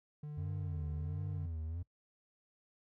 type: tone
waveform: triangle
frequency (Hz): 149.1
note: D3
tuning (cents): +27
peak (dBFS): -39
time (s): 0.23-1.46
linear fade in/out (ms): 5
type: tone with vibrato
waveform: triangle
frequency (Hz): 87.6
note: F2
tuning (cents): +6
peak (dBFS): -36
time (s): 0.37-1.83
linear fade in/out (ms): 10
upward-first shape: sine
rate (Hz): 1.4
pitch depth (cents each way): 180
effects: noise-tail reverb RT60 0.1 s tail -21 dB re dry